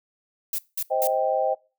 violet noise bursts, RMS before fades -27 dBFS, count 3, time 0.53-1.072 s, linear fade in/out 2 ms, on 54 ms, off 190 ms
sine chord, C minor, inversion none, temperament just, 523.3 / 627.9 / 784.9 Hz, C5 / Eb5 / G5, 0 / +16 / +2 cents, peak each -25 dBFS, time 0.9-1.55 s, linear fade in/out 20 ms
effects noise-tail reverb RT60 0.3 s tail -22 dB re dry

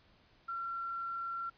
sine tone with quantisation, 1364 Hz, F6, 41 cents flat, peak -36 dBFS, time 0.48-1.5 s, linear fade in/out 10 ms, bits 10, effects pink hiss -66 dBFS RMS until 1.57 s + resampled to 11025 Hz

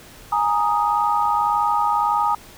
sine chord, Ab suspended second, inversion none, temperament equal, 830.6 / 932.3 / 1244.5 Hz, Ab5 / Bb5 / Eb6, 0 / 0 / 0 cents, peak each -21 dBFS, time 0.32-2.35 s, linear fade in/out 5 ms, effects pink hiss -44 dBFS RMS until 2.57 s

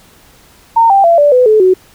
sine tone with pitch steps, 915 / 787.4 / 677.6 / 583.1 / 501.8 / 431.8 / 371.6 Hz, A#5 / G5 / E5 / D5 / B4 / A4 / F#4, -32 / +8 / +48 / -13 / +28 / -33 / +7 cents, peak -4 dBFS, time 0.76-1.74 s, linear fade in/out 10 ms, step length 140 ms, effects pink hiss -44 dBFS RMS until 1.94 s

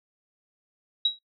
sine tone with exponential decay, 3854 Hz, B7, 43 cents flat, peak -16 dBFS, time 1.05-1.19 s, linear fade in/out 5 ms, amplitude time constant 29 ms, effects noise-tail reverb RT60 0.1 s tail -19 dB re dry

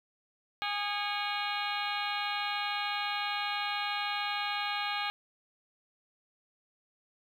harmonic tone with a mistuned harmonic, 410.3 Hz, G#4, 21 cents flat, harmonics 2 / 3 / 4 / 5 / 6 / 7 / 8 / 9 / 10, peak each -36 / -38 / -39 / -40 / -41 / -41 / -42 / -43 / -43 dBFS, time 0.62-5.1 s, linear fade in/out 0 ms, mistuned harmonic 5, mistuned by +130 cents, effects 10-bit

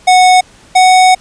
square tone pair in turn, 736 / 742 Hz, F#5 / F#5, -9 / +5 cents, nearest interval unison, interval 14 cents, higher second, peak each -4 dBFS, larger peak neither, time 0.07-0.41 / 0.75-1.15 s, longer second, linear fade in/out 10 ms, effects pink hiss -42 dBFS RMS until 1.2 s + resampled to 22050 Hz

